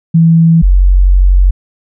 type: tone pair in turn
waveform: sine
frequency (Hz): 164.7 / 46.11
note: E3 / F#1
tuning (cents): -1 / -5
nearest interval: octave + minor seventh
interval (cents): 2204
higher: first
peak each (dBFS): -3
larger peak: neither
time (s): 0.14-0.62 / 0.62-1.51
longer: second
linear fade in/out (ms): 10
effects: none